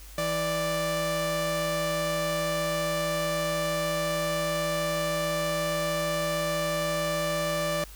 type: tone pair together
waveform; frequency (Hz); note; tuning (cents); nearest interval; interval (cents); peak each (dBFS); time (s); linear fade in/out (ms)
sawtooth; 163.58 / 588; E3 / D5; -13 / +2; octave + minor seventh; 2215; -29 / -23; 0.18-7.84; 2
effects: added 50 Hz sine -44 dBFS peak until 7.95 s + white hiss -50 dBFS RMS until 7.95 s